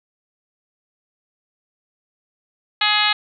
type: harmonic tone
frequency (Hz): 420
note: G#4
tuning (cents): +19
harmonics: 2 / 3 / 4 / 5 / 6 / 7 / 8 / 9 / 10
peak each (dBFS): -24 / -24 / -24 / -24 / -24 / -24 / -24 / -24 / -24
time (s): 2.81-3.13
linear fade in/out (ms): 5
effects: none